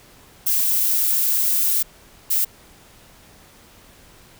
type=noise bursts at uneven times; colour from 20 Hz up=violet; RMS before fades=-19 dBFS; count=2; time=0.46-1.83 / 2.3-2.45 s; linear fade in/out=10 ms; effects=pink hiss -49 dBFS RMS until 4.39 s